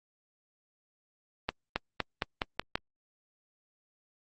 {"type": "accelerating click train", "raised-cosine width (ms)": 0.3, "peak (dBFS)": -12, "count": 7, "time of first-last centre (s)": [1.49, 2.755], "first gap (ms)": 270, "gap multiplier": 0.9, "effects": ["Opus 32 kbps"]}